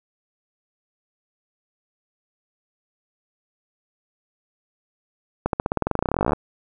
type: accelerating click train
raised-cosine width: 1 ms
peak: -6 dBFS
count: 27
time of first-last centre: 5.46-6.333 s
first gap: 72 ms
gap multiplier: 0.93
effects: none